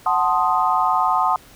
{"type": "chord", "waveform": "sine", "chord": "F# diminished seventh", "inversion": "none", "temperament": "equal", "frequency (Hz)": [740, 880, 1046.5, 1244.5], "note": ["F#5", "A5", "C6", "Eb6"], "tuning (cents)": [0, 0, 0, 0], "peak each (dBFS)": -21, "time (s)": [0.06, 1.36], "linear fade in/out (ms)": 2, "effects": ["pink hiss -47 dBFS RMS until 1.55 s"]}